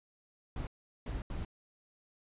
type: noise bursts at uneven times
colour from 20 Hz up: brown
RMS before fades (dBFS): -38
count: 3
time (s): 0.56-0.67 / 1.06-1.22 / 1.3-1.45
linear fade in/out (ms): 2
effects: resampled to 8000 Hz

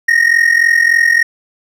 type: ring-modulated tone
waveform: triangle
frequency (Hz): 1864.7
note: A#6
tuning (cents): 0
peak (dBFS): -3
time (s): 0.08-1.23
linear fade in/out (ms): 5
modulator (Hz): 21.7
effects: none

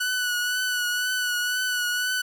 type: tone with vibrato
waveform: sawtooth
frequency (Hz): 1480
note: F#6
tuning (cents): 0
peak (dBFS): -20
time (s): 0-2.22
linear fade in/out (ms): 10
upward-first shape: triangle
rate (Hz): 2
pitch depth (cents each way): 34
effects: none

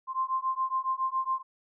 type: beating tone pair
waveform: sine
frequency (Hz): 1046.5 / 1053.7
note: C6 / C6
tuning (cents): 0 / +12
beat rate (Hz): 7.2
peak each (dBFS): -30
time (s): 0.07-1.43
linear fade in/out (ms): 50
effects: none

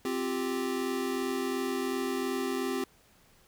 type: chord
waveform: square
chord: C suspended fourth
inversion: none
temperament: equal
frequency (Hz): 261.6 / 349.2 / 392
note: C4 / F4 / G4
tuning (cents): 0 / 0 / 0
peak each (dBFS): -34 / -37 / -34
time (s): 0.05-2.84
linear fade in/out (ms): 2
effects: pink hiss -62 dBFS RMS until 3.47 s

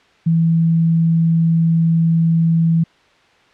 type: tone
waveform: sine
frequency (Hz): 164.81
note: E3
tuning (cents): 0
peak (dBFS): -11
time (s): 0.26-2.84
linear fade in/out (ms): 10
effects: white hiss -52 dBFS RMS until 3.53 s + low-pass 3000 Hz 12 dB/octave

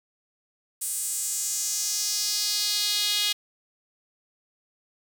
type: tone with high-pass filter sweep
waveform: sawtooth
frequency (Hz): 414.6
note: G#4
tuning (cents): -3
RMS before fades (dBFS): -27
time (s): 0.81-3.33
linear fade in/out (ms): 10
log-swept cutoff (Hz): 9100 to 3400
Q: 2.8
effects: none

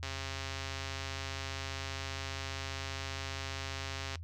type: click train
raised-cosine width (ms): 0.2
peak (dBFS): -22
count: 558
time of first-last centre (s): 0.03-4.156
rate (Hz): 135
effects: noise-tail reverb RT60 0.1 s tail -20 dB re dry + added 84 Hz sine -41 dBFS peak until 4.23 s

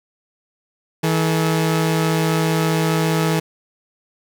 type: tone pair together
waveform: sawtooth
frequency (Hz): 161.64 / 429.9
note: E3 / A4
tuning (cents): -34 / -40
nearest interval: octave + perfect fourth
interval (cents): 1694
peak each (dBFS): -13 / -19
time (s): 1.03-3.4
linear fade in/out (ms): 10
effects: none

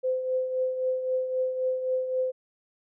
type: tone with tremolo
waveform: sine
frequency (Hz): 514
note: C5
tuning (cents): -31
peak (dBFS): -22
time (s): 0.03-2.32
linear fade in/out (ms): 20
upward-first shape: triangle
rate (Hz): 3.8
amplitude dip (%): 60
effects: none

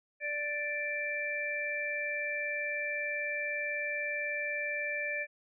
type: harmonic tone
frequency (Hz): 587.3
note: D5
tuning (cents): 0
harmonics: 1 / 3 / 4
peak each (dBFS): -39 / -36 / -35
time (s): 0.2-5.27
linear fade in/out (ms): 50
effects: none

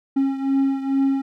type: beating tone pair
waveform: triangle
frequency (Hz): 271.3 / 273.6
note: C#4 / C#4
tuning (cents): -37 / -23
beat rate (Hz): 2.3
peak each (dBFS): -17 / -22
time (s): 0.16-1.22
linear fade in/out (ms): 10
effects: none

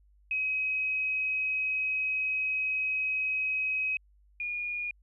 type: tone pair in turn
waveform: sine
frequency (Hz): 2538 / 2436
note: D#7 / D#7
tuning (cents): +34 / -37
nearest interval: minor second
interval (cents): 71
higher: first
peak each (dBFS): -27 / -31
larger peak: first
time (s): 0.31-3.97 / 4.4-4.91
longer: first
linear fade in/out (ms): 2
effects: added 50 Hz sine -59 dBFS peak until 5.02 s

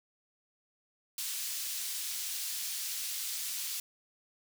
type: high-pass noise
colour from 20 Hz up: pink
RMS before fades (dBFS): -37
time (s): 1.18-3.8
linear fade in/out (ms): 2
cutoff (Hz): 4200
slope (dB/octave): 12
effects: none

